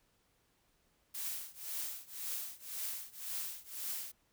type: noise with tremolo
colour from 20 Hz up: blue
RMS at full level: -38 dBFS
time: 1.14-4.12 s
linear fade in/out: 10 ms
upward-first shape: triangle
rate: 1.9 Hz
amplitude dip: 95%
effects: pink hiss -74 dBFS RMS until 4.32 s